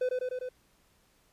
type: tone with echo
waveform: triangle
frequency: 505 Hz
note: B4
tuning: 39 cents sharp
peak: -24 dBFS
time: 0.01-0.09 s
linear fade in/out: 5 ms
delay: 100 ms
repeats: 4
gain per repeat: -2 dB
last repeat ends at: 0.49 s
effects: pink hiss -67 dBFS RMS until 1.32 s + resampled to 32000 Hz